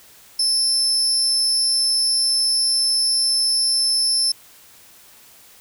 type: tone with amplitude modulation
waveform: 35% pulse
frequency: 5274 Hz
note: E8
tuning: in tune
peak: -11 dBFS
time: 0.39-4.32 s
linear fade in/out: 5 ms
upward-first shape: sine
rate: 254 Hz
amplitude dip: 60%
effects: white hiss -48 dBFS RMS until 5.6 s